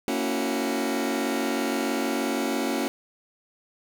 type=chord; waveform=sawtooth; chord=F# dominant seventh; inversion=first; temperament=just; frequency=231.2 / 277.5 / 333 / 370 Hz; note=A#3 / C#4 / E4 / F#4; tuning=-14 / +2 / +18 / 0 cents; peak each=-26 / -24 / -29 / -27 dBFS; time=0.08-2.88 s; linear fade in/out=0 ms; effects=none